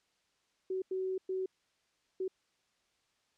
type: tone bursts at uneven times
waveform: sine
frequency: 376.1 Hz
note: F#4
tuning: 28 cents sharp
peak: -32 dBFS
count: 4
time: 0.7-0.82 / 0.91-1.18 / 1.29-1.46 / 2.2-2.28 s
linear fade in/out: 5 ms
effects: white hiss -75 dBFS RMS until 3.37 s + low-pass 6000 Hz 12 dB/octave